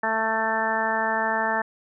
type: harmonic tone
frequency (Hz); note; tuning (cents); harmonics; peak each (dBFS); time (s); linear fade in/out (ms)
221.8; A3; +14; 1 / 2 / 3 / 4 / 5 / 6 / 7 / 8; -34 / -34 / -29 / -26 / -33 / -33 / -32 / -27; 0.03-1.62; 5
effects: none